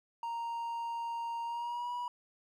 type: tone with pitch glide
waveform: triangle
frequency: 931 to 972.2 Hz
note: A#5 to B5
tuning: -2 to -28 cents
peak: -33 dBFS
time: 0.23-2.08 s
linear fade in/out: 2 ms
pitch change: +74 cents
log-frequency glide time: 1.44-1.91 s
effects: none